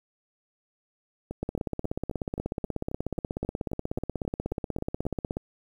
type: two click trains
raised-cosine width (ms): 2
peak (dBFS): -16 / -21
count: 66 / 15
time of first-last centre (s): 1.43-5.369 / 1.31-5.053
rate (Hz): 16.5 / 3.74
effects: 9-bit